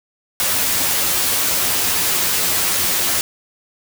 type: noise with comb filter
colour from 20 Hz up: white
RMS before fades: -18 dBFS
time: 0.4-3.21 s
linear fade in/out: 0 ms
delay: 11 ms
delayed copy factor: +0.6
effects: none